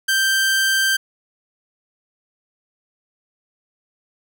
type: tone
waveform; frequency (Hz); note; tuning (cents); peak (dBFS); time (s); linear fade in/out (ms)
sawtooth; 1568; G6; 0; -12; 0.08-0.97; 10
effects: none